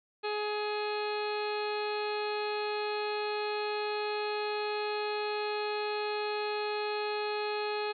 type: harmonic tone with a mistuned harmonic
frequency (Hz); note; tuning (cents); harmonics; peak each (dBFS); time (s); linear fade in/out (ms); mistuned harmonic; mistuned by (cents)
419.9; G#4; +19; 1 / 2 / 3 / 4 / 5 / 6 / 7 / 8 / 9 / 10; -33 / -37 / -42 / -44 / -51 / -41 / -52 / -48 / -52 / -44; 0.23-7.93; 20; 7; -36
effects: none